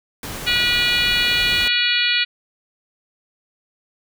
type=noise; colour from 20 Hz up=pink; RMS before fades=-30 dBFS; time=0.23-1.68 s; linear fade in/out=2 ms
type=harmonic tone; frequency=484.5 Hz; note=B4; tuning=33 cents flat; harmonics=3 / 4 / 5 / 6 / 7 / 8 / 9; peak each=-25 / -25 / -21 / -22 / -25 / -25 / -24 dBFS; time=0.46-2.25 s; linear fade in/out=20 ms
effects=none

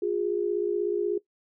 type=tone pair together; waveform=sine; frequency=354.6 / 411 Hz; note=F4 / G#4; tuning=+26 / -18 cents; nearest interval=minor third; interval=256 cents; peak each=-27 dBFS; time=0.02-1.18 s; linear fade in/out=5 ms; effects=noise-tail reverb RT60 0.1 s tail -18 dB re dry

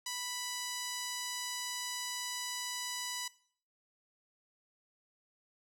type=tone with band-pass filter; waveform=sawtooth; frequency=987.8 Hz; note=B5; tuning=in tune; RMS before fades=-39 dBFS; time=0.06-3.28 s; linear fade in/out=5 ms; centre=6500 Hz; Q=1.1; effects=noise-tail reverb RT60 0.5 s tail -19 dB re dry

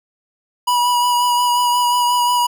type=tone with vibrato; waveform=square; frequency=974 Hz; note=B5; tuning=24 cents flat; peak=-14 dBFS; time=0.67-2.47 s; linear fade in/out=10 ms; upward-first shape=sine; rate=5.6 Hz; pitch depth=17 cents each way; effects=none

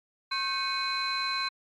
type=tone cluster; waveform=sine; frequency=1080 / 1551 / 2210 / 2501 / 4072 Hz; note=C#6 / G6 / C#7 / D#7 / C8; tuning=-45 / -19 / -6 / +8 / -48 cents; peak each=-31 / -34 / -37 / -37 / -30 dBFS; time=0.31-1.49 s; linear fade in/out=10 ms; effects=tanh soft clip ceiling -21 dBFS + MP3 96 kbps

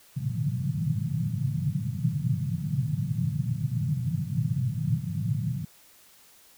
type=band-pass noise; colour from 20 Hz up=pink; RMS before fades=-28 dBFS; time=0.16-5.65 s; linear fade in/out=5 ms; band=110 to 170 Hz; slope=48 dB/octave; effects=white hiss -56 dBFS RMS until 6.57 s

